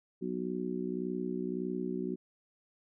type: harmonic tone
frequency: 61.74 Hz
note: B1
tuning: in tune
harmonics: 3 / 4 / 5 / 6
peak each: -38 / -38 / -40 / -37 dBFS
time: 0.21-2.16 s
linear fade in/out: 20 ms
effects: none